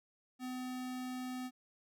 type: tone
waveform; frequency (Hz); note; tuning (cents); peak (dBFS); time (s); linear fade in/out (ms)
square; 253.6; B3; +46; -40; 0.39-1.51; 50
effects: none